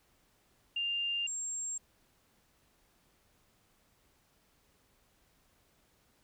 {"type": "tone pair in turn", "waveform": "sine", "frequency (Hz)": [2798, 7470], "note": ["F7", "A#8"], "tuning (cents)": [3, 3], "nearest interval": "octave + perfect fourth", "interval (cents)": 1700, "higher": "second", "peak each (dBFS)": [-31, -35], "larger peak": "first", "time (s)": [[0.76, 1.27], [1.27, 1.78]], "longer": "neither", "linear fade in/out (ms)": 5, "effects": ["pink hiss -70 dBFS RMS until 6.23 s"]}